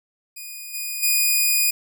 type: tone with level steps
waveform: 5% pulse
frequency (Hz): 2465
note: D#7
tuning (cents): -17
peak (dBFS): -24 / -17 / -7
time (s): 0.36-1.71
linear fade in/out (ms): 10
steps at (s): 0.73 / 1.02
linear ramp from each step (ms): 20
effects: none